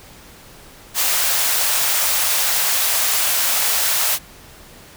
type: high-pass noise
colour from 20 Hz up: white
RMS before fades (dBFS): -18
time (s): 0.94-4.19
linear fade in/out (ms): 50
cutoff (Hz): 550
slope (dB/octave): 24
effects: pink hiss -43 dBFS RMS until 4.96 s